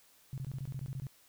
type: tone bursts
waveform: sine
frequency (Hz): 133.4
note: C3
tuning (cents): +34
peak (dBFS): -36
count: 11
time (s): 0.33-1.068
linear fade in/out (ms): 0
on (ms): 48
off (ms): 21
effects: white hiss -64 dBFS RMS until 1.28 s